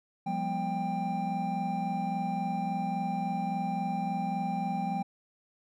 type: tone cluster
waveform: triangle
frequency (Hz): 176.6 / 200.2 / 241.6 / 791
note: F3 / G3 / B3 / G5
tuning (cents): +20 / +37 / -38 / +15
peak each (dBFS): -33 / -34 / -37 / -30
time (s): 0.26-5.03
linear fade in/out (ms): 10
effects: none